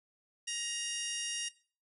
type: harmonic tone with a mistuned harmonic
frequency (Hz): 942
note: A#5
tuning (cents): +18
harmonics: 2 / 3 / 4 / 5 / 6 / 7 / 8 / 9 / 10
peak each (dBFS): -46 / -40 / -47 / -51 / -40 / -48 / -48 / -52 / -43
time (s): 0.47-1.49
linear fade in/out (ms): 10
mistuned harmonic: 9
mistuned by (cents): -33
effects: noise-tail reverb RT60 0.4 s tail -18 dB re dry